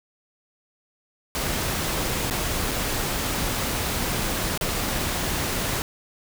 pink noise with dropouts, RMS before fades -26 dBFS, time 1.35-5.82 s, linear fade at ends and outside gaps 0 ms, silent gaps 2.299-2.309 / 2.711-2.715 / 4.576-4.611 s, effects none

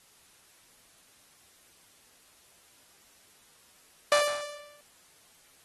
sawtooth tone with exponential decay, 587.3 Hz, D5, in tune, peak -15 dBFS, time 4.12-4.81 s, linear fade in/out 1 ms, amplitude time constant 150 ms, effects white hiss -60 dBFS RMS until 5.64 s + AAC 32 kbps

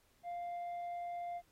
sine tone with tanh clipping, 698.5 Hz, F5, in tune, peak -40 dBFS, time 0.23-1.42 s, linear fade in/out 50 ms, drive 3 dB, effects pink hiss -72 dBFS RMS until 1.51 s + AAC 48 kbps

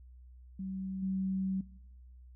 sine tone with level steps, 190.3 Hz, F#3, 49 cents sharp, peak -36 / -31 dBFS, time 0.59-1.61 s, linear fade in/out 5 ms, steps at 1.02 s, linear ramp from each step 10 ms, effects noise-tail reverb RT60 1.0 s tail -20 dB re dry + added 62 Hz sine -51 dBFS peak until 2.35 s

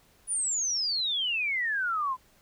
sine exponential sweep, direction down, 9910 to 997 Hz, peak -26 dBFS, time 0.27-2.17 s, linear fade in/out 50 ms, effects pink hiss -62 dBFS RMS until 2.41 s

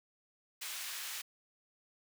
pink high-pass noise, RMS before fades -42 dBFS, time 0.61-1.22 s, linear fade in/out 10 ms, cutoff 1900 Hz, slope 12 dB/octave, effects none

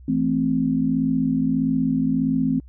sine chord, A minor, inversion second, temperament equal, 164.81 / 220 / 261.6 Hz, E3 / A3 / C4, 0 / 0 / 0 cents, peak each -25 / -24 / -20 dBFS, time 0.08-2.6 s, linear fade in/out 5 ms, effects added 63 Hz sine -41 dBFS peak until 2.68 s

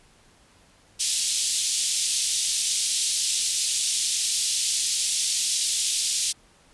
white band-pass noise, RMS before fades -25 dBFS, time 0.99-6.33 s, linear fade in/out 20 ms, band 3200 to 9700 Hz, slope 24 dB/octave, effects pink hiss -57 dBFS RMS until 6.73 s + resampled to 24000 Hz

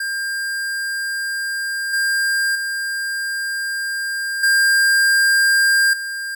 square tone with level steps, 1600 Hz, G6, 35 cents sharp, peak -22 / -17 / -22 / -13 / -25 dBFS, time 0-6.35 s, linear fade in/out 5 ms, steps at 1.93 / 2.55 / 4.43 / 5.93 s, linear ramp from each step 5 ms, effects none

